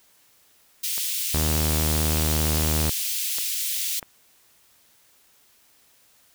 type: high-pass noise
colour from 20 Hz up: white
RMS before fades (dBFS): -27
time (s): 0.83-4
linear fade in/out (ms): 10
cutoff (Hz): 2500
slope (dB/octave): 24
type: clicks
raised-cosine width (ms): 0.5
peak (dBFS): -22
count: 4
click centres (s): 0.98 / 1.371 / 3.385 / 4.028
type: tone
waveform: sawtooth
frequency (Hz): 77.6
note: D#2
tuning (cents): -4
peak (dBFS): -18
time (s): 1.34-2.9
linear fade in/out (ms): 0
effects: white hiss -59 dBFS RMS until 6.34 s